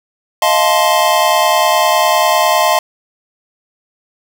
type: chord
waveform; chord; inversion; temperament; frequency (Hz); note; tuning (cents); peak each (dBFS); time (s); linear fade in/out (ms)
square; F dominant seventh; third; just; 628.6 / 698.5 / 873.1 / 1047.7; Eb5 / F5 / A5 / C6; +18 / 0 / -14 / +2; -16; 0.42-2.79; 2
effects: none